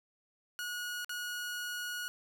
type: tone with dropouts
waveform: sawtooth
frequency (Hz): 1452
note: F#6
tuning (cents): -33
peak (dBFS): -33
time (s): 0.59-2.08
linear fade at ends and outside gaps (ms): 0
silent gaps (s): 1.046-1.094
effects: none